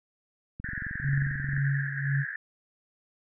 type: click train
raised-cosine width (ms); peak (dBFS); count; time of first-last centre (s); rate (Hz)
5; -26; 23; 0.6-1.578; 22.5
type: band-pass noise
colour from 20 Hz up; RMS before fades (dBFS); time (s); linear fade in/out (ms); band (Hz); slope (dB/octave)
pink; -36; 0.64-2.36; 2; 1600 to 1800; 96
type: tone with tremolo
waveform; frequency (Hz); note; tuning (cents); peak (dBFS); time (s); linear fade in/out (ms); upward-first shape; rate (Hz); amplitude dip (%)
sine; 138.59; C#3; 0; -23; 1.01-2.25; 50; sine; 1.9; 70
effects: none